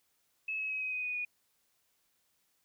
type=tone with pitch steps; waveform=sine; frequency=2591 / 2569 / 2546 / 2525 / 2503 / 2481 / 2460 Hz; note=E7 / E7 / D#7 / D#7 / D#7 / D#7 / D#7; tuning=-30 / -45 / +39 / +25 / +10 / -6 / -20 cents; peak=-33 dBFS; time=0.48-1.25 s; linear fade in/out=5 ms; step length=110 ms; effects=white hiss -75 dBFS RMS until 2.64 s